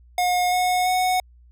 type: tone with pitch steps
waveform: square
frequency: 720 / 728.4 / 736.8 Hz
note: F#5 / F#5 / F#5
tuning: -47 / -27 / -7 cents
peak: -19 dBFS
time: 0.18-1.2 s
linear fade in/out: 2 ms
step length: 340 ms
effects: added 60 Hz sine -48 dBFS peak until 1.51 s